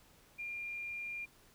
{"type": "tone", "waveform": "sine", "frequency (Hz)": 2400, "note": "D7", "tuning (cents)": 37, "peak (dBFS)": -39, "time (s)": [0.38, 1.26], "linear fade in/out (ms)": 20, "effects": ["pink hiss -64 dBFS RMS until 1.54 s"]}